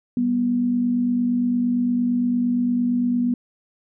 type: tone pair together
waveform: sine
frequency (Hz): 194.87 / 243.6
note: G3 / B3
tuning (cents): -10 / -24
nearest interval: major third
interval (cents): 386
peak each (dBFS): -28 / -18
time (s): 0.17-3.34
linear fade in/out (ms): 2
effects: none